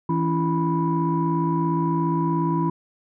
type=tone cluster; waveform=sine; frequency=163.5 / 278.7 / 335.8 / 984 Hz; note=E3 / C#4 / E4 / B5; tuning=-14 / +9 / +32 / -7 cents; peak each=-22 / -27 / -25 / -25 dBFS; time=0.09-2.7 s; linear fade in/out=5 ms; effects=tanh soft clip ceiling -11 dBFS